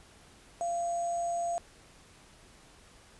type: tone with sample-and-hold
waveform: sine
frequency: 688 Hz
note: F5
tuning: 26 cents flat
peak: -29 dBFS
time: 0.61-1.58 s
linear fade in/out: 0 ms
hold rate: 7350 Hz
effects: pink hiss -57 dBFS RMS until 3.19 s + resampled to 24000 Hz